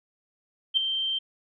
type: tone with ADSR envelope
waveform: sine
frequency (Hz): 3136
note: G7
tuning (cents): 0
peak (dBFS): -16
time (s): 0.74-1.19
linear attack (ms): 32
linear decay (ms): 6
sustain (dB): -9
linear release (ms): 11
effects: none